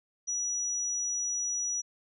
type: tone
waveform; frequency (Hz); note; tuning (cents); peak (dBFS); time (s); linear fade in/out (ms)
sine; 5850; F#8; -21; -29; 0.27-1.82; 20
effects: none